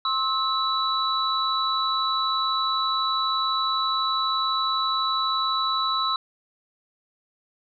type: tone cluster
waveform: sine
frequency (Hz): 1067 / 1299 / 3936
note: C6 / E6 / B7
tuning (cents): +34 / -26 / -7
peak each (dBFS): -26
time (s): 0.05-6.16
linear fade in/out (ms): 2
effects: none